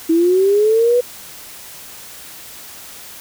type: linear sweep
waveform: sine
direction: up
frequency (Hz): 320.6 to 496.3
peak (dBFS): -10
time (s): 0.09-1.01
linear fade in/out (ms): 10
effects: white hiss -36 dBFS RMS until 3.2 s